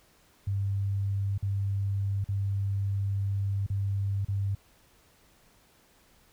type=tone with dropouts; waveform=sine; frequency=99 Hz; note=G2; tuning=18 cents sharp; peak=-26 dBFS; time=0.47-4.55 s; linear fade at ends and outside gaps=5 ms; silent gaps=1.379-1.426 / 2.243-2.287 / 3.665-3.7 / 4.249-4.284 s; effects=pink hiss -62 dBFS RMS until 6.32 s